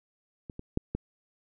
clicks, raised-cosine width 3 ms, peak -27 / -26 / -13 / -17 dBFS, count 4, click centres 0.498 / 0.594 / 0.774 / 0.95 s, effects none

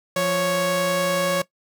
sawtooth tone pair together, 174.61 / 554.4 Hz, F3 / C#5, 0 / 0 cents, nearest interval octave + minor sixth, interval 2000 cents, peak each -23 / -16 dBFS, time 0.16-1.42 s, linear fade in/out 5 ms, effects noise-tail reverb RT60 0.1 s tail -18 dB re dry

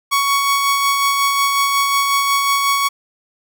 sawtooth tone with tremolo, 1116 Hz, C#6, 11 cents sharp, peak -9 dBFS, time 0.11-2.89 s, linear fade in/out 20 ms, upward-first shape sine, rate 5.5 Hz, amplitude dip 30%, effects none

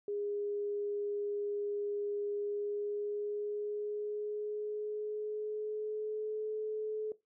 sine tone with pitch glide, 410.1 to 430.7 Hz, G#4 to A4, -22 to -37 cents, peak -34 dBFS, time 0.08-7.12 s, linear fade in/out 2 ms, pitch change +85 cents, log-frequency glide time 2.34-6.51 s, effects noise-tail reverb RT60 0.2 s tail -17 dB re dry

